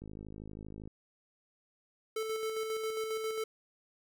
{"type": "click train", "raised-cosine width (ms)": 3, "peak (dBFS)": -33, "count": 46, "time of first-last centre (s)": [0.02, 0.876], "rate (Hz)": 52.6}
{"type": "tone with tremolo", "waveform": "square", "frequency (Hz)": 440, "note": "A4", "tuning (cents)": 0, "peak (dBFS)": -33, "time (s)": [2.16, 3.44], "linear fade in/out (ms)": 5, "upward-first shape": "square", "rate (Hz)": 7.4, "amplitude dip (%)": 35}
{"effects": []}